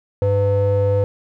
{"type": "ring-modulated tone", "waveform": "triangle", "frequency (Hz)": 201.2, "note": "G3", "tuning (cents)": 45, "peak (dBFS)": -9, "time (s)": [0.22, 1.04], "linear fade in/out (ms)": 0, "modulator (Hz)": 301, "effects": []}